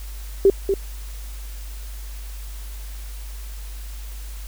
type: tone with echo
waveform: sine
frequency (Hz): 392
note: G4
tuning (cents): 0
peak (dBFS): -9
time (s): 0.45-0.5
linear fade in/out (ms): 2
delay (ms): 240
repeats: 1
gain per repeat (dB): -7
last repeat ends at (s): 0.74
effects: added 50 Hz sine -31 dBFS peak until 4.47 s + white hiss -44 dBFS RMS until 4.47 s